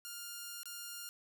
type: tone with dropouts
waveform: 5% pulse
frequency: 1408 Hz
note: F6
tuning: 14 cents sharp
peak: -32 dBFS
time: 0.05-1.09 s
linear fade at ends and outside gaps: 0 ms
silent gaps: 0.632-0.656 s
effects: none